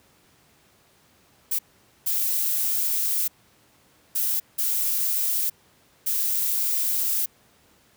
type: noise bursts at uneven times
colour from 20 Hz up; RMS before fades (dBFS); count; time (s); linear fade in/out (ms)
violet; -24; 5; 1.51-1.59 / 2.06-3.28 / 4.15-4.4 / 4.58-5.5 / 6.06-7.26; 10
effects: pink hiss -59 dBFS RMS until 7.96 s + high-pass 80 Hz 12 dB/octave